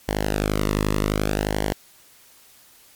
sawtooth tone with flanger, 51.5 Hz, G#1, 14 cents flat, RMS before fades -23 dBFS, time 0.08-1.73 s, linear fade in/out 5 ms, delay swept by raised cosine 0.79 to 1.32 ms, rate 0.65 Hz, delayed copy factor -0.8, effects white hiss -52 dBFS RMS until 2.95 s + MP3 96 kbps

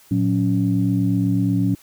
sine tone cluster, 115.2 / 183.4 / 279.8 Hz, A#2 / F#3 / C#4, -20 / -15 / +16 cents, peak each -20 dBFS, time 0.11-1.75 s, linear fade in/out 5 ms, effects tanh soft clip ceiling -7 dBFS + white hiss -51 dBFS RMS until 1.82 s

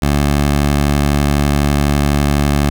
15% pulse tone, 72 Hz, D2, 34 cents flat, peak -5 dBFS, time 0.02-2.7 s, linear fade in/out 5 ms, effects none

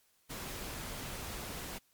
pink noise, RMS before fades -42 dBFS, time 0.29-1.79 s, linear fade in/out 20 ms, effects white hiss -71 dBFS RMS until 1.93 s + MP3 96 kbps

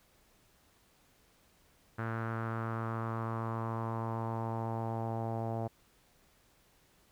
sawtooth tone with low-pass filter sweep, 113.5 Hz, A#2, 46 cents flat, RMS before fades -36 dBFS, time 1.98-5.68 s, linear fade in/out 10 ms, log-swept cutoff 1500 to 720 Hz, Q 3.7, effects pink hiss -67 dBFS RMS until 7.11 s

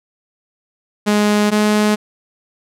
sawtooth tone pair in turn, 208.6 / 211 Hz, G#3 / G#3, +8 / +28 cents, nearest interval unison, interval 20 cents, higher second, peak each -8 dBFS, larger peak neither, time 1.06-1.51 / 1.51-1.96 s, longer neither, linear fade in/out 20 ms, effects low-pass 11000 Hz 12 dB/octave

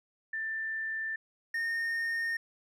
sine / triangle tone pair in turn, 1778 / 1835.4 Hz, A6 / A#6, +18 / -27 cents, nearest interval minor second, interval 55 cents, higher second, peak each -32 / -28 dBFS, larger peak second, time 0.33-1.16 / 1.54-2.37 s, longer neither, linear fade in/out 5 ms, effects none

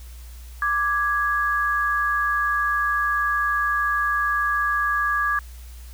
sine tone pair together, 1174.6 / 1661.2 Hz, D6 / G#6, 0 / 0 cents, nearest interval tritone, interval 600 cents, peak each -22 dBFS, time 0.62-5.39 s, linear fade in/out 2 ms, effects added 60 Hz sine -37 dBFS peak until 5.93 s + white hiss -50 dBFS RMS until 5.93 s

